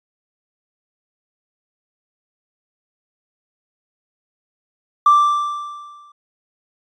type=tone with exponential decay; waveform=triangle; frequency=1174.7 Hz; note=D6; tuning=in tune; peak=-3 dBFS; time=5.06-6.12 s; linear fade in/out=5 ms; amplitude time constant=230 ms; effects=tanh soft clip ceiling -5 dBFS + resampled to 22050 Hz